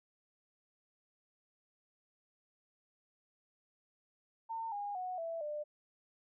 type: tone with pitch steps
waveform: sine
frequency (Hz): 905 / 815.6 / 735.1 / 662.5 / 597.1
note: A5 / G#5 / F#5 / E5 / D5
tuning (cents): +48 / -32 / -11 / +9 / +29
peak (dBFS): -37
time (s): 4.49-5.64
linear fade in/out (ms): 20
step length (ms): 230
effects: none